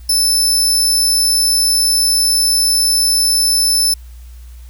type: tone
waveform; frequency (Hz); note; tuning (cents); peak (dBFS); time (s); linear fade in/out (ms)
25% pulse; 5274; E8; 0; -6; 0.09-3.94; 5
effects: added 60 Hz sine -32 dBFS peak until 4.69 s + white hiss -50 dBFS RMS until 4.69 s